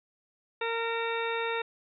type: harmonic tone with a mistuned harmonic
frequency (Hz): 460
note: A#4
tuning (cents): -23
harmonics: 1 / 2 / 3 / 4 / 5 / 6 / 8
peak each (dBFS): -32 / -35 / -37 / -38 / -39 / -40 / -41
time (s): 0.61-1.62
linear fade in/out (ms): 5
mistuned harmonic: 6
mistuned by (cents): -34
effects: none